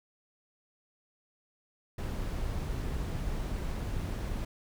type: noise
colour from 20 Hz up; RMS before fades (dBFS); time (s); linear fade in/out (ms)
brown; -34; 1.98-4.45; 5
effects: none